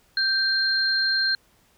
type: tone pair together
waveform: sine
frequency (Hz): 1568 / 4190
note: G6 / C8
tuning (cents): 0 / +2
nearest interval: octave + perfect fourth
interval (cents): 1702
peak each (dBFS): -23 / -22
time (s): 0.17-1.35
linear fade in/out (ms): 2
effects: pink hiss -61 dBFS RMS until 1.77 s